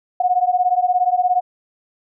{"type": "beating tone pair", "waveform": "sine", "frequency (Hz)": [718, 735], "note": ["F5", "F#5"], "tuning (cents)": [48, -12], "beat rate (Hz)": 17, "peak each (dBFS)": -17, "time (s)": [0.2, 1.41], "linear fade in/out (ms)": 5, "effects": []}